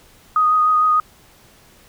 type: tone with vibrato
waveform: sine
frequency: 1244.5 Hz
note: D#6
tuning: in tune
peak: -12 dBFS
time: 0.36-1 s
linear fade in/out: 2 ms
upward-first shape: sine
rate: 6.6 Hz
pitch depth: 15 cents each way
effects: pink hiss -50 dBFS RMS until 1.88 s